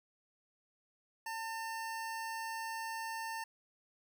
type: tone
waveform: 25% pulse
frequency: 900 Hz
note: A5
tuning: 39 cents sharp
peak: -35 dBFS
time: 1.26-3.44 s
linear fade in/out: 5 ms
effects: none